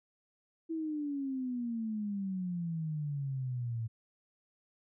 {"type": "exponential sweep", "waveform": "sine", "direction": "down", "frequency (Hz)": [329.6, 111.5], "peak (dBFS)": -33, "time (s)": [0.69, 3.88], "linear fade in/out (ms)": 20, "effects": []}